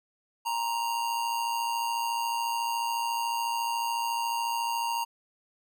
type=tone with amplitude modulation; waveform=square; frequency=932.3 Hz; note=A#5; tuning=in tune; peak=-26 dBFS; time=0.45-5.05 s; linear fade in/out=20 ms; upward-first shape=sine; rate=114 Hz; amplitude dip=50%; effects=none